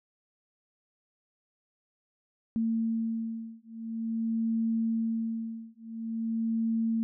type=beating tone pair; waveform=sine; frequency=225.9 / 226.37 Hz; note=A3 / A3; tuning=+46 / +49 cents; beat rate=0.47 Hz; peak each=-31 dBFS; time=2.56-7.03 s; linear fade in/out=0 ms; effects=none